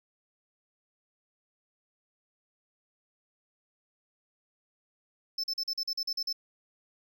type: tone bursts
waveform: triangle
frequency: 5274 Hz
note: E8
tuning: in tune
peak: -28 dBFS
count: 10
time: 5.38-6.328 s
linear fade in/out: 5 ms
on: 57 ms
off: 42 ms
effects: none